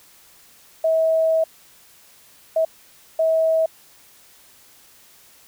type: tone bursts at uneven times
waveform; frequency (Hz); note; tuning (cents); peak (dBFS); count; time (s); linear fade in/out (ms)
sine; 645; E5; -38; -15; 3; 0.84-1.44 / 2.56-2.65 / 3.19-3.66; 5
effects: white hiss -51 dBFS RMS until 5.47 s